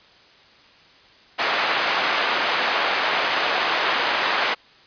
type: band-pass noise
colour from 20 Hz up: pink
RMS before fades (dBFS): -22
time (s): 1.38-4.55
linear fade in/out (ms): 20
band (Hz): 740 to 3400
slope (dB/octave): 12
effects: white hiss -51 dBFS RMS until 4.86 s + resampled to 11025 Hz